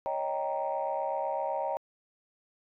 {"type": "chord", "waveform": "sine", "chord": "Eb dominant seventh", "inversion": "third", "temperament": "equal", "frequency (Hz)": [554.4, 622.3, 784, 932.3], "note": ["Db5", "Eb5", "G5", "Bb5"], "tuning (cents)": [0, 0, 0, 0], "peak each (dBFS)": -34, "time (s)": [0.06, 1.77], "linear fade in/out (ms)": 0, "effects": ["tanh soft clip ceiling -21 dBFS"]}